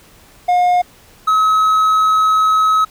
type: tone pair in turn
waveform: triangle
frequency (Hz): 716 / 1281.3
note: F5 / E6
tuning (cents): +43 / -50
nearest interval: minor seventh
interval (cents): 1007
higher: second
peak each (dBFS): -8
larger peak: neither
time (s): 0.48-0.82 / 1.27-2.85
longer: second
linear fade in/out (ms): 10
effects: pink hiss -46 dBFS RMS until 2.9 s